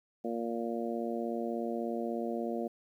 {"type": "harmonic tone", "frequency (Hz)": 116.54, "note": "A#2", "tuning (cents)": 0, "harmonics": [2, 3, 4, 5, 6], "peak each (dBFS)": [-36, -38, -39, -40, -41], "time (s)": [0.24, 2.68], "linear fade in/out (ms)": 10, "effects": ["11-bit"]}